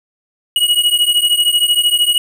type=beating tone pair; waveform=square; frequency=2900 / 2913 Hz; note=F#7 / F#7; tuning=-35 / -28 cents; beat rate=13 Hz; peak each=-14 / -15 dBFS; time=0.56-2.18 s; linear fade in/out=2 ms; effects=8-bit